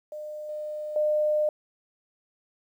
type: tone with level steps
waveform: sine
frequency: 605 Hz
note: D#5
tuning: 49 cents flat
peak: -34 / -31 / -21 dBFS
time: 0.12-1.49 s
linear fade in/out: 2 ms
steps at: 0.49 / 0.96 s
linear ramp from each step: 2 ms
effects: 10-bit